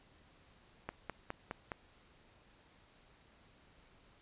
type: click train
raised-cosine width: 0.5 ms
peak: -24 dBFS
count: 5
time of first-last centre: 0.89-1.718 s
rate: 4.83 Hz
effects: pink hiss -65 dBFS RMS until 4.21 s + resampled to 8000 Hz